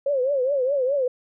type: tone with vibrato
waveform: sine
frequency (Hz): 537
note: C5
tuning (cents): +45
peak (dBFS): -19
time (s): 0.06-1.08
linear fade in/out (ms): 5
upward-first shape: triangle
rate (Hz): 4.8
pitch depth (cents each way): 160
effects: none